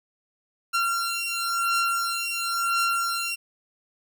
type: beating tone pair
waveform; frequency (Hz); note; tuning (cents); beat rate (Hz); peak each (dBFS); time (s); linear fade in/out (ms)
sawtooth; 1373 / 1373.96; F6 / F6; -30 / -29; 0.96; -23; 0.73-3.36; 20
effects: none